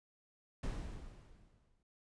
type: noise with exponential decay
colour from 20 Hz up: brown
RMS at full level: -37 dBFS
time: 0.63-1.83 s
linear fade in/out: 5 ms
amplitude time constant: 260 ms
effects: noise-tail reverb RT60 0.2 s tail -26 dB re dry + resampled to 22050 Hz